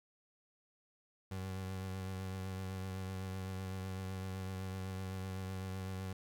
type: tone with vibrato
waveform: 30% pulse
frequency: 94.5 Hz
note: F#2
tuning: 37 cents sharp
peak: -37 dBFS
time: 1.31-6.13 s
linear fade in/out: 5 ms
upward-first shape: triangle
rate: 7.9 Hz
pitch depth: 29 cents each way
effects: 13-bit